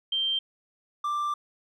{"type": "tone pair in turn", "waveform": ["sine", "triangle"], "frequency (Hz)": [3150, 1179.9], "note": ["G7", "D6"], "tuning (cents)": [8, 8], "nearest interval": "octave + perfect fourth", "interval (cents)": 1700, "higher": "first", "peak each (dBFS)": -24, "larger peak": "neither", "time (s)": [[0.12, 0.39], [1.04, 1.34]], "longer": "second", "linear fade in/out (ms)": 5, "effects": []}